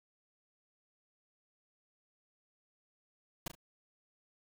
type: noise with echo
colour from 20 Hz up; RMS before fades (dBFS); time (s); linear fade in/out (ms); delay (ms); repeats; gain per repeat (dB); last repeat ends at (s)
pink; -37; 3.46-3.48; 5; 36; 2; -10; 3.552
effects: none